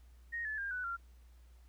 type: tone with pitch steps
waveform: sine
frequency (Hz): 1864.7 / 1729.8 / 1604.7 / 1488.6 / 1380.9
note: A#6 / A6 / G6 / F#6 / F6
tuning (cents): 0 / -30 / +40 / +10 / -20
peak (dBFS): -36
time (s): 0.32-0.97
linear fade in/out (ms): 20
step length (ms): 130
effects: added 60 Hz sine -56 dBFS peak until 1.68 s + pink hiss -72 dBFS RMS until 1.68 s